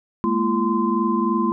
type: tone cluster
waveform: sine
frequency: 210.3 / 233.5 / 339.8 / 1034 Hz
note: G#3 / A#3 / F4 / C6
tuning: +22 / +3 / -47 / -21 cents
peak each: -23 dBFS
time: 0.24-1.52 s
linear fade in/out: 0 ms
effects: none